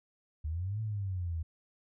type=exponential two-way sweep; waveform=sine; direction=up then down; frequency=73.42 to 111.4 to 79.3 Hz; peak=-32 dBFS; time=0.44-1.43 s; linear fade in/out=10 ms; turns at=0.81 s; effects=none